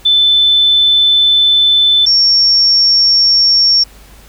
sine tone pair in turn, 3520 / 5490 Hz, A7 / F8, 0 / -31 cents, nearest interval minor sixth, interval 769 cents, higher second, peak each -6 dBFS, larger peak neither, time 0.05-2.06 / 2.06-3.84 s, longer first, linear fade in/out 10 ms, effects added 50 Hz sine -39 dBFS peak until 4.28 s + pink hiss -42 dBFS RMS until 4.28 s

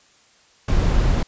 brown noise, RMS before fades -17 dBFS, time 0.68-1.23 s, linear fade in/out 5 ms, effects white hiss -55 dBFS RMS until 1.27 s + resampled to 16000 Hz

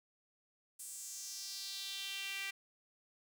sawtooth tone with high-pass filter sweep, 392 Hz, G4, in tune, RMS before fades -44 dBFS, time 0.79-2.51 s, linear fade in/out 10 ms, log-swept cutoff 8800 to 2200 Hz, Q 3, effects none

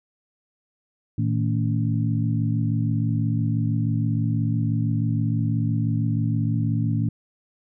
harmonic tone with a mistuned harmonic, 56.5 Hz, A1, 47 cents sharp, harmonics 2 / 3 / 4 / 5, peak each -22 / -26 / -28 / -30 dBFS, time 1.18-7.09 s, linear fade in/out 5 ms, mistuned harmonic 3, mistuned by -110 cents, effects none

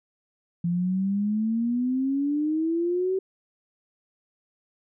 sine exponential sweep, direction up, 170 to 384.3 Hz, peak -22 dBFS, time 0.64-3.19 s, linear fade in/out 5 ms, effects none

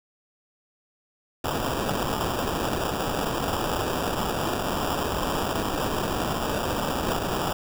blue noise with sample-and-hold, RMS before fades -27 dBFS, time 1.44-7.53 s, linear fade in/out 5 ms, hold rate 2100 Hz, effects none

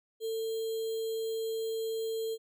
sine tone with sample-and-hold, 447.3 Hz, A4, 28 cents sharp, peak -31 dBFS, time 0.2-2.38 s, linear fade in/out 50 ms, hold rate 3675 Hz, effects none

